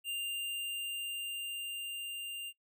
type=tone with level ramp; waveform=square; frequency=2794 Hz; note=F7; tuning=in tune; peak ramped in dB=-35 to -40 dBFS; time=0.04-2.53 s; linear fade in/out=50 ms; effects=noise-tail reverb RT60 0.1 s tail -22 dB re dry